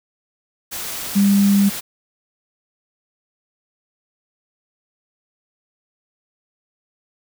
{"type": "tone in noise", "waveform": "sine", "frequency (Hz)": 199.9, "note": "G3", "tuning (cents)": 34, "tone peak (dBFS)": -11, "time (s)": [1.15, 1.7], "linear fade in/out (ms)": 20, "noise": "white", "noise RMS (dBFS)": -28, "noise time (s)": [0.71, 1.81], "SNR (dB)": 14, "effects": []}